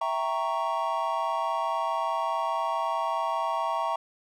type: chord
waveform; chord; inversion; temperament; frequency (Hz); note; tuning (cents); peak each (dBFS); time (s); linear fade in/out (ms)
triangle; E diminished seventh; none; equal; 659.3 / 784 / 932.3 / 1108.7; E5 / G5 / Bb5 / Db6; 0 / 0 / 0 / 0; -30 / -32 / -28 / -29; 0.01-3.96; 5
effects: none